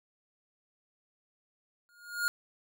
square tone with exponential growth, 1426 Hz, F6, 36 cents sharp, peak -25 dBFS, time 1.89-2.28 s, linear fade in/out 0 ms, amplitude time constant 83 ms, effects none

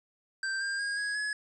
square tone with pitch steps, 1568 / 1598.2 / 1628.9 / 1660.3 / 1692.2 Hz, G6 / G6 / G#6 / G#6 / G#6, 0 / +33 / -34 / -1 / +32 cents, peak -31 dBFS, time 0.43-1.33 s, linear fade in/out 2 ms, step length 180 ms, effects resampled to 22050 Hz + 10-bit

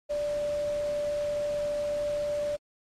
sine tone in noise, 587.3 Hz, D5, in tune, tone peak -27 dBFS, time 0.09-2.57 s, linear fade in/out 20 ms, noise pink, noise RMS -45 dBFS, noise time 0.09-2.57 s, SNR +15 dB, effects low-pass 8000 Hz 12 dB/octave + AAC 64 kbps

